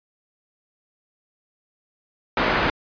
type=low-pass noise; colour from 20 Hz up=white; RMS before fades=-21 dBFS; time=2.37-2.7 s; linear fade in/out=2 ms; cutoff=1600 Hz; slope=12 dB/octave; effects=resampled to 11025 Hz